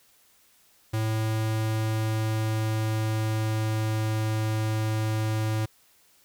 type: tone with pitch glide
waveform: square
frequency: 110 to 109.18 Hz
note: A2 to A2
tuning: 0 to -13 cents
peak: -25 dBFS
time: 0.93-5.66 s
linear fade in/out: 10 ms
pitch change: -13 cents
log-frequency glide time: 1.44-4.22 s
effects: white hiss -61 dBFS RMS until 6.24 s